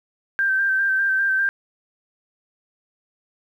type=tone with vibrato; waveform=sine; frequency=1568 Hz; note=G6; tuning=in tune; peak=-17 dBFS; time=0.39-1.49 s; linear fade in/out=0 ms; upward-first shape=square; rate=5 Hz; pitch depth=23 cents each way; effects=9-bit